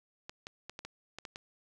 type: clicks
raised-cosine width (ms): 0.2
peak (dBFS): -25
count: 8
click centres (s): 0.295 / 0.469 / 0.696 / 0.791 / 0.85 / 1.186 / 1.252 / 1.359
effects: none

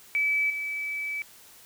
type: tone with level steps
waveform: sine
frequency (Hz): 2300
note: D7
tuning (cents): -37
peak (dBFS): -22 / -29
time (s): 0.15-1.22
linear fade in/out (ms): 0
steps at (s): 0.5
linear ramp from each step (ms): 2
effects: white hiss -52 dBFS RMS until 1.65 s

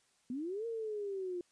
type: linear two-way sweep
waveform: sine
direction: up then down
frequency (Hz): 235.9 to 466.2 to 348.2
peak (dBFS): -36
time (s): 0.3-1.41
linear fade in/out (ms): 2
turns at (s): 0.66
effects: white hiss -72 dBFS RMS until 1.51 s + resampled to 22050 Hz

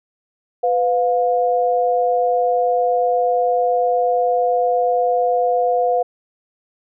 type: tone pair together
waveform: sine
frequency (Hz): 500.3 / 709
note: B4 / F5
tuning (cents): +22 / +26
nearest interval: tritone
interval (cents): 604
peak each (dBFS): -17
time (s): 0.63-6.03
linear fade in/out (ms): 10
effects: none

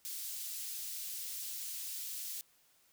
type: high-pass noise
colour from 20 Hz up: white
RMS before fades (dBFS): -42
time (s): 0.05-2.41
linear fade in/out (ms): 0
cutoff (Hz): 3900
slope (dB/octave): 12
effects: white hiss -69 dBFS RMS until 2.92 s

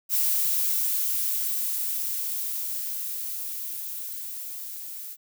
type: noise with level ramp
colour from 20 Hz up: violet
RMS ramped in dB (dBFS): -23 to -38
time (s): 0.09-5.17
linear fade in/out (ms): 50
effects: none

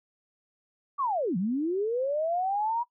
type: linear two-way sweep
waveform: sine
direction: down then up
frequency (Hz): 1174.7 to 168.1 to 965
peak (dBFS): -25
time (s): 0.98-2.84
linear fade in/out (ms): 20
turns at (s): 1.37
effects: noise-tail reverb RT60 0.1 s tail -21 dB re dry

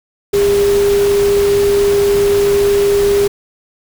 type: tone in noise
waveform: sine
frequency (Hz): 403.2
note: G4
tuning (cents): +49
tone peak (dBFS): -9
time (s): 0.33-3.28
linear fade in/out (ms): 10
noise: pink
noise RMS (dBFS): -23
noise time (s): 0.33-3.28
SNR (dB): +11
effects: none

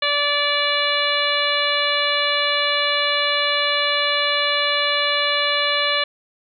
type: harmonic tone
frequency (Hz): 580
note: D5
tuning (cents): -22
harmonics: 1 / 2 / 3 / 4 / 5 / 6 / 7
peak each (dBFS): -25 / -25 / -25 / -25 / -25 / -25 / -25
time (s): 0.02-6.04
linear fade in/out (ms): 5
effects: none

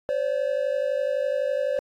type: tone pair together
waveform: triangle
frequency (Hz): 522 / 573.9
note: C5 / D5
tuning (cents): -4 / -40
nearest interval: major second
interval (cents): 164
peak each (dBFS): -24 / -23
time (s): 0.09-1.79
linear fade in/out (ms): 0
effects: AAC 64 kbps

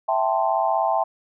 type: chord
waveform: sine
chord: A minor seventh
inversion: second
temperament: equal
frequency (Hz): 659.3 / 784 / 880 / 1046.5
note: E5 / G5 / A5 / C6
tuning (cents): 0 / 0 / 0 / 0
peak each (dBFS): -23 / -23 / -24 / -27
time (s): 0.08-1.04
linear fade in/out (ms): 10
effects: none

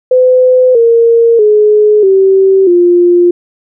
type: tone with pitch steps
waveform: sine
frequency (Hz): 508 / 463.2 / 422.3 / 385 / 351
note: B4 / A#4 / G#4 / G4 / F4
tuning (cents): +49 / -11 / +29 / -31 / +9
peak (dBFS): -3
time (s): 0.11-3.31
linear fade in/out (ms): 5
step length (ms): 640
effects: none

